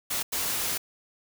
white noise bursts at uneven times, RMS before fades -29 dBFS, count 2, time 0.1-0.23 / 0.32-0.78 s, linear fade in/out 10 ms, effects none

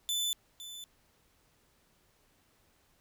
sawtooth tone with echo, 3509 Hz, A7, 5 cents flat, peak -27 dBFS, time 0.09-0.33 s, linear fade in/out 0 ms, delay 510 ms, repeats 1, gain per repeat -13 dB, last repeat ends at 0.84 s, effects pink hiss -69 dBFS RMS until 3 s

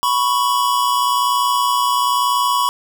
square tone pair together, 987.8 / 1108.8 Hz, B5 / C#6, 0 / 0 cents, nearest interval major second, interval 200 cents, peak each -18 dBFS, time 0.03-2.69 s, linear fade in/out 0 ms, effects none

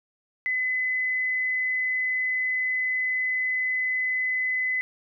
sine tone, 2019 Hz, B6, 38 cents sharp, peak -23 dBFS, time 0.46-4.81 s, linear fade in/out 0 ms, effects none

